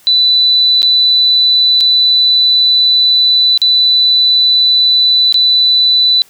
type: tone with dropouts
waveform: sine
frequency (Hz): 3984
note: B7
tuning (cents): +14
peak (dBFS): -6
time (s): 0.07-6.22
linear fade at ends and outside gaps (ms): 0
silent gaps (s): 0.819-0.829 / 1.805-1.809 / 3.576-3.617 / 5.325-5.343
effects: white hiss -46 dBFS RMS until 6.29 s